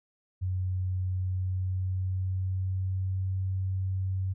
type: tone with pitch glide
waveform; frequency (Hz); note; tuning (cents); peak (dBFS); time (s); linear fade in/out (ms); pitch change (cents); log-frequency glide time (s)
sine; 92.5 to 94.55; F#2 to F#2; 0 to +38; -27; 0.41-4.34; 20; +38; 1.11-3.37
effects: none